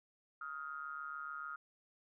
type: ring-modulated tone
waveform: triangle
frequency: 73.42 Hz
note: D2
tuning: in tune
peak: -37 dBFS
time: 0.41-1.56 s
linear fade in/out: 5 ms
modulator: 1330 Hz
effects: none